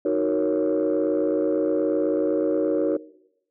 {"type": "chord", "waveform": "sine", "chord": "D# minor seventh", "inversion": "none", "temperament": "equal", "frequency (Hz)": [311.1, 370, 466.2, 554.4], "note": ["D#4", "F#4", "A#4", "C#5"], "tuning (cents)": [0, 0, 0, 0], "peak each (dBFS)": -24, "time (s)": [0.05, 2.97], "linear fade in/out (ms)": 5, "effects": ["noise-tail reverb RT60 0.8 s tail -19 dB re dry", "tanh soft clip ceiling -14 dBFS"]}